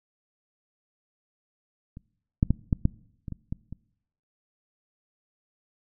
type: clicks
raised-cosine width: 5 ms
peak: -28 / -7 / -9 / -10 / -8 / -23 / -22 / -18 / -25 dBFS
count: 9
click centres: 1.971 / 2.429 / 2.506 / 2.728 / 2.854 / 3.282 / 3.323 / 3.525 / 3.726 s
effects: noise-tail reverb RT60 0.8 s tail -23 dB re dry